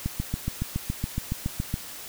click train, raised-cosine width 5 ms, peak -14 dBFS, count 13, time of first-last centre 0.06-1.741 s, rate 7.14 Hz, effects white hiss -40 dBFS RMS until 2.08 s

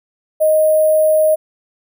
sine tone with sample-and-hold, 622.3 Hz, D#5, in tune, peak -9 dBFS, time 0.4-1.36 s, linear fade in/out 20 ms, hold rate 11025 Hz, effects none

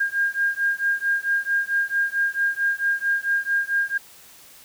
sine beating tone pair, 1610 / 1614.5 Hz, G6 / G#6, +46 / -49 cents, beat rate 4.5 Hz, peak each -23 dBFS, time 0-3.98 s, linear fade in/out 10 ms, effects white hiss -48 dBFS RMS until 4.64 s

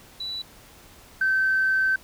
sine tone pair in turn, 3951 / 1543.7 Hz, B7 / G6, 0 / -27 cents, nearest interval octave + major third, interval 1627 cents, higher first, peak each -29 / -18 dBFS, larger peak second, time 0.2-0.42 / 1.21-1.96 s, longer second, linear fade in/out 5 ms, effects tanh soft clip ceiling -14 dBFS + pink hiss -50 dBFS RMS until 2.03 s

